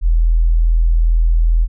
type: tone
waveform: sine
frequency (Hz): 41.2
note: E1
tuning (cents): 0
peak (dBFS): -9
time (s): 0.01-1.68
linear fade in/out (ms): 50
effects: none